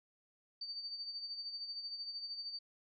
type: tone with tremolo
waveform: sine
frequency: 4600 Hz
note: D8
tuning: 37 cents flat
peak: -39 dBFS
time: 0.61-2.59 s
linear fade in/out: 5 ms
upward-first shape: sine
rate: 13 Hz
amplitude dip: 55%
effects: none